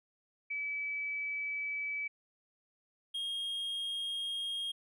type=tone pair in turn; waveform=sine / triangle; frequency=2296 / 3247 Hz; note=D7 / G#7; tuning=-40 / -40 cents; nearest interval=tritone; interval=600 cents; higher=second; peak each=-34 / -33 dBFS; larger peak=second; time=0.5-2.08 / 3.14-4.72 s; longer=neither; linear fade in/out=10 ms; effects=none